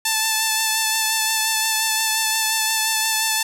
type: tone with vibrato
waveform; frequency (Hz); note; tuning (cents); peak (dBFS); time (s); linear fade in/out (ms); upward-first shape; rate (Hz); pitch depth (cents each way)
5% pulse; 880; A5; 0; -6; 0.05-3.43; 5; sine; 5.7; 18
effects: none